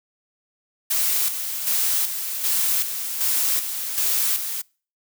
blue noise with tremolo, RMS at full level -21 dBFS, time 0.9-4.62 s, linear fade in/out 10 ms, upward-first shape square, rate 1.3 Hz, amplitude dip 55%, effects noise-tail reverb RT60 0.4 s tail -26 dB re dry

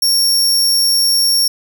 sawtooth tone, 5510 Hz, F8, 24 cents flat, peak -8 dBFS, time 0.02-1.48 s, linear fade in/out 5 ms, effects none

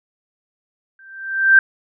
sine tone with exponential growth, 1568 Hz, G6, in tune, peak -4 dBFS, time 0.99-1.59 s, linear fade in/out 2 ms, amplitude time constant 130 ms, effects none

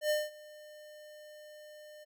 square tone with ADSR envelope, 604 Hz, D5, 48 cents sharp, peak -27 dBFS, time 0.01-2.05 s, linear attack 90 ms, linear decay 200 ms, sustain -23 dB, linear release 21 ms, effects none

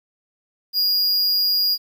square tone, 4856 Hz, D#8, 43 cents flat, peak -17 dBFS, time 0.73-1.78 s, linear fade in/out 50 ms, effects 9-bit

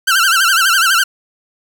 sawtooth tone with vibrato, 1453 Hz, F#6, 32 cents flat, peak -6 dBFS, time 0.07-1.04 s, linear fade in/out 10 ms, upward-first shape sine, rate 12 Hz, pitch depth 160 cents each way, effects none

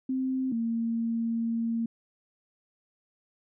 sine tone pair in turn, 261 / 229.6 Hz, C4 / A#3, -4 / -26 cents, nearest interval major second, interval 222 cents, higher first, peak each -26 dBFS, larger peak neither, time 0.09-0.52 / 0.52-1.86 s, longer second, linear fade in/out 5 ms, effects none

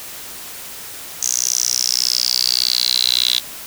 10% pulse tone with high-pass filter sweep, 61.74 Hz, B1, in tune, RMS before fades -18 dBFS, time 1.21-3.4 s, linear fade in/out 20 ms, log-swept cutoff 6400 to 3700 Hz, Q 9.1, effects white hiss -33 dBFS RMS until 3.66 s

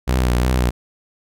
sawtooth tone with vibrato, 62 Hz, B1, 7 cents sharp, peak -11 dBFS, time 0.07-0.71 s, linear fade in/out 20 ms, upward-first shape sine, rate 2.8 Hz, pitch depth 52 cents each way, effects none

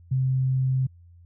sine tone, 130.81 Hz, C3, in tune, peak -20 dBFS, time 0.11-0.87 s, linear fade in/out 10 ms, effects added 86 Hz sine -48 dBFS peak until 1.25 s

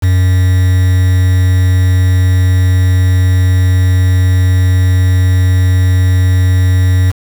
triangle tone with quantisation, 92 Hz, F#2, 9 cents flat, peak -4 dBFS, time 0.02-7.12 s, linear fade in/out 20 ms, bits 4, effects none

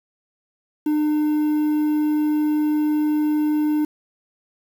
triangle tone with quantisation, 302.1 Hz, D4, 49 cents sharp, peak -15 dBFS, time 0.86-3.85 s, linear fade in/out 5 ms, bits 7, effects none

